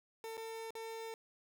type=tone with dropouts; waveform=30% pulse; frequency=449.8 Hz; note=A4; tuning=38 cents sharp; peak=-40 dBFS; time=0.24-1.14 s; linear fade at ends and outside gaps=1 ms; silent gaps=0.37-0.377 / 0.706-0.752 s; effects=none